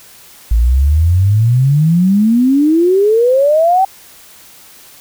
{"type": "exponential sweep", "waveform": "sine", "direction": "up", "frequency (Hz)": [53.8, 784], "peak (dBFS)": -7, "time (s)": [0.51, 3.85], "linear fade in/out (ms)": 5, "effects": ["white hiss -40 dBFS RMS until 5 s"]}